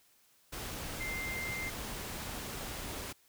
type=tone in noise; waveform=sine; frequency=2093 Hz; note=C7; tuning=in tune; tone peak=-37 dBFS; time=1-1.7 s; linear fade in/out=10 ms; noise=pink; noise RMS=-41 dBFS; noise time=0.52-3.13 s; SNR=+1 dB; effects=white hiss -67 dBFS RMS until 3.28 s